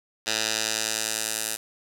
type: tone with band-pass filter sweep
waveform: 10% pulse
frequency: 110 Hz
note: A2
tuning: in tune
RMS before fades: -28 dBFS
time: 0.26-1.57 s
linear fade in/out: 20 ms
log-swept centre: 4800 to 9800 Hz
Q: 1.1
effects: 8-bit